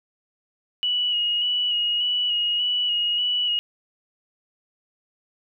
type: tone with vibrato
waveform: sine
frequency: 2915 Hz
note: F#7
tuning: 26 cents flat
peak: -20 dBFS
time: 0.83-3.59 s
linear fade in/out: 0 ms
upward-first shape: square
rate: 1.7 Hz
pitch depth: 21 cents each way
effects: none